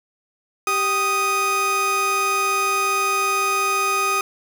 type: tone pair together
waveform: 30% pulse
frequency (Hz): 390 / 1244.5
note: G4 / D#6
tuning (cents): -9 / 0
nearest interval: octave + minor sixth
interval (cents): 2009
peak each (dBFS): -24 / -16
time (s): 0.67-4.21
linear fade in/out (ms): 2
effects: none